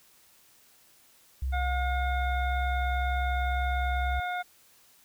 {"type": "tone with vibrato", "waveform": "sine", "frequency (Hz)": 65.41, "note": "C2", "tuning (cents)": 0, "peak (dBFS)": -27, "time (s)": [1.42, 4.2], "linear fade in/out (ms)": 5, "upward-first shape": "triangle", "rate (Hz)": 1.9, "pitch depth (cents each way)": 11}
{"type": "harmonic tone", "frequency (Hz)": 718, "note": "F5", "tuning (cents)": 48, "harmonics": [1, 2, 3, 5], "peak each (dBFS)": [-31, -35, -39, -45], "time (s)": [1.52, 4.43], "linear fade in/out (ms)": 20}
{"effects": ["white hiss -60 dBFS RMS until 5.04 s"]}